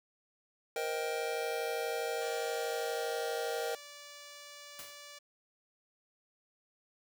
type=chord; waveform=square; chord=C minor seventh; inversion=third; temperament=just; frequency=470.9 / 523.3 / 627.9 / 784.9 Hz; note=Bb4 / C5 / Eb5 / G5; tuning=+18 / 0 / +16 / +2 cents; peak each=-37 / -43 / -41 / -41 dBFS; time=0.76-3.75 s; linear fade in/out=2 ms
type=tone with pitch glide; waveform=5% pulse; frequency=577 to 580.7 Hz; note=D5 to D5; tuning=-31 to -20 cents; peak=-37 dBFS; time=2.21-5.19 s; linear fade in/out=10 ms; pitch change=+11 cents; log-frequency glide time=2.39-3.51 s
type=noise with exponential decay; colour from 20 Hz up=white; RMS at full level=-44 dBFS; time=4.79-5.07 s; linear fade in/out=0 ms; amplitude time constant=60 ms
effects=none